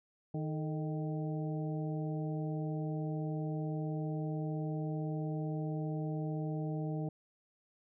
harmonic tone with a mistuned harmonic, 155.56 Hz, D#3, in tune, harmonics 1 / 2 / 3 / 4 / 5, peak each -35 / -41 / -45 / -47 / -49 dBFS, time 0.34-7.09 s, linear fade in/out 5 ms, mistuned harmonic 3, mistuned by -82 cents, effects none

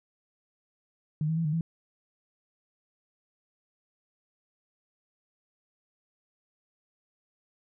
sine tone with pitch steps, 153 / 160.5 / 165.4 / 151.5 / 164.8 Hz, D#3 / E3 / E3 / D#3 / E3, -29 / -46 / +6 / -46 / 0 cents, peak -25 dBFS, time 1.21-1.61 s, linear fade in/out 2 ms, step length 80 ms, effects none

